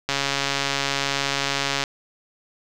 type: click train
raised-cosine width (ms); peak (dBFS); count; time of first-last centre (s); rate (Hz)
0.2; -5; 244; 0.09-1.838; 139
effects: none